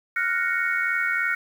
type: chord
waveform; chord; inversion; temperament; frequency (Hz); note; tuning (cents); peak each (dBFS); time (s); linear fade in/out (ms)
sine; Gb major seventh; third; equal; 1396.9 / 1480 / 1864.7 / 2217; F6 / Gb6 / Bb6 / Db7; 0 / 0 / 0 / 0; -27; 0.16-1.35; 5
effects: 8-bit